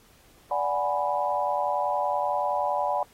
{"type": "chord", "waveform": "sine", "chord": "G# half-diminished seventh", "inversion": "second", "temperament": "equal with one note detuned", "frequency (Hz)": [584.6, 740, 830.6, 987.8], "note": ["D5", "F#5", "G#5", "B5"], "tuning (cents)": [-8, 0, 0, 0], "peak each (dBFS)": -29, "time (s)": [0.51, 3.03], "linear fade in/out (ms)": 2, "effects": ["pink hiss -58 dBFS RMS until 3.13 s", "AAC 48 kbps"]}